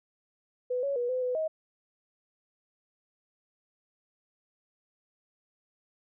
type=tone with pitch steps; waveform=sine; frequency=498.9 / 558 / 484.5 / 509 / 500 / 632 Hz; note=B4 / C#5 / B4 / C5 / B4 / D#5; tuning=+17 / +11 / -33 / -48 / +21 / +27 cents; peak=-27 dBFS; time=0.7-1.48 s; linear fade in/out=10 ms; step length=130 ms; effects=none